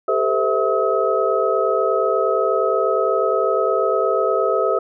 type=tone cluster; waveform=sine; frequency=395.3 / 443.7 / 515 / 652 / 1277 Hz; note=G4 / A4 / C5 / E5 / D#6; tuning=+15 / +14 / -28 / -19 / +45 cents; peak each=-22 dBFS; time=0.08-4.79 s; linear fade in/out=5 ms; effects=none